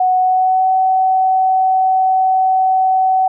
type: tone with pitch glide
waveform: sine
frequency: 740 to 754.7 Hz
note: F#5 to F#5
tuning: 0 to +34 cents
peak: -10 dBFS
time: 0-3.28 s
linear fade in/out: 5 ms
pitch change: +34 cents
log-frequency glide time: 0.19-0.7 s
effects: none